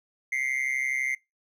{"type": "tone with amplitude modulation", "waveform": "triangle", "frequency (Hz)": 2093, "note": "C7", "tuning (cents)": 0, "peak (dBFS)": -20, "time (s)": [0.32, 1.15], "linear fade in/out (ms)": 5, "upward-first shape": "sine", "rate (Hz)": 132, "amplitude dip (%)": 85, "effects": ["noise-tail reverb RT60 0.2 s tail -22 dB re dry"]}